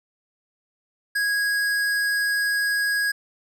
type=tone with hard clipping; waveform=sine; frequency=1652 Hz; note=G#6; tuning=10 cents flat; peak=-22 dBFS; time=1.15-3.12 s; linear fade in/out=10 ms; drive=15 dB; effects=none